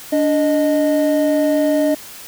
triangle tone pair together, 291.7 / 618 Hz, D4 / D#5, -12 / -12 cents, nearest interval octave + minor second, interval 1300 cents, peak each -14 dBFS, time 0.12-1.95 s, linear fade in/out 10 ms, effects white hiss -36 dBFS RMS until 2.27 s

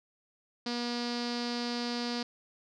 sawtooth tone with low-pass filter, 240 Hz, B3, 49 cents flat, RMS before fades -34 dBFS, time 0.66-2.23 s, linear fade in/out 5 ms, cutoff 4700 Hz, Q 6, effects none

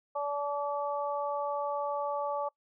harmonic tone, 287.8 Hz, D4, 35 cents flat, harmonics 2 / 3 / 4, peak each -33 / -35 / -36 dBFS, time 0.15-2.49 s, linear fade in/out 10 ms, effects noise-tail reverb RT60 0.1 s tail -24 dB re dry

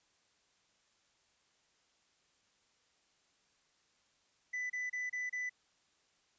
triangle tone bursts, 1993 Hz, B6, 15 cents sharp, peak -34 dBFS, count 5, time 4.53-5.496 s, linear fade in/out 10 ms, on 170 ms, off 29 ms, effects white hiss -73 dBFS RMS until 6.38 s + resampled to 16000 Hz

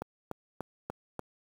click train, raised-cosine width 1 ms, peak -21 dBFS, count 5, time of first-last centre 0.02-1.193 s, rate 3.41 Hz, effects high-pass 80 Hz 12 dB/octave + 8-bit

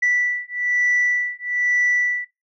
sine beating tone pair, 1966 / 1967.1 Hz, B6 / B6, -8 / -7 cents, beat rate 1.1 Hz, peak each -20 dBFS, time 0.02-2.25 s, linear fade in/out 10 ms, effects noise-tail reverb RT60 0.2 s tail -17 dB re dry + tanh soft clip ceiling -12 dBFS

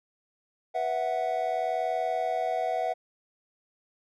triangle chord, B suspended fourth, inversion none, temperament equal with one note detuned, 491.6 / 659.3 / 740 Hz, B4 / E5 / F#5, -8 / 0 / 0 cents, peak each -33 / -28 / -27 dBFS, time 0.74-2.94 s, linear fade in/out 20 ms, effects none

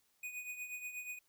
square tone with tremolo, 2480 Hz, D#7, 6 cents flat, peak -40 dBFS, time 0.23-1.19 s, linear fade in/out 5 ms, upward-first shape triangle, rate 8.3 Hz, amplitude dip 70%, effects white hiss -75 dBFS RMS until 1.28 s

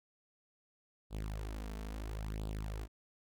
sawtooth tone with flanger, 52.8 Hz, G#1, 29 cents sharp, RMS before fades -41 dBFS, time 1.1-2.88 s, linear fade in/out 50 ms, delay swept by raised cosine 0.24 to 4.54 ms, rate 0.74 Hz, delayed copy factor +0.75, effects none

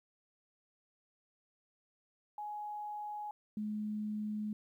sine tone pair in turn, 837 / 211.9 Hz, G#5 / G#3, +13 / +35 cents, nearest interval 2 octaves, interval 2378 cents, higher first, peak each -39 / -35 dBFS, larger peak second, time 2.38-3.31 / 3.57-4.53 s, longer second, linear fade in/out 2 ms, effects 12-bit

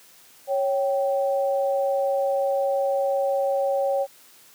sine tone pair together, 552.4 / 778 Hz, C#5 / G5, -6 / -13 cents, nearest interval tritone, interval 593 cents, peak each -21 / -27 dBFS, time 0.47-4.07 s, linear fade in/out 50 ms, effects white hiss -52 dBFS RMS until 4.54 s + high-pass 150 Hz 12 dB/octave

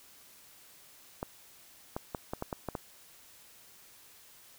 clicks, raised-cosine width 1 ms, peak -20 dBFS, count 8, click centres 1.229 / 1.965 / 2.148 / 2.335 / 2.424 / 2.528 / 2.687 / 2.752 s, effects white hiss -57 dBFS RMS until 4.58 s

